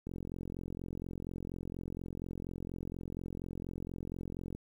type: click train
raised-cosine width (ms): 3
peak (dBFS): -28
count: 199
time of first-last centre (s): 0.07-4.55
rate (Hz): 44.2
effects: 10-bit